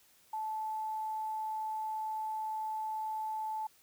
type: tone with quantisation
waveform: sine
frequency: 871 Hz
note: A5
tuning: 18 cents flat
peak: -34 dBFS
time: 0.33-3.67 s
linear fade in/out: 5 ms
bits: 10
effects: white hiss -65 dBFS RMS until 3.82 s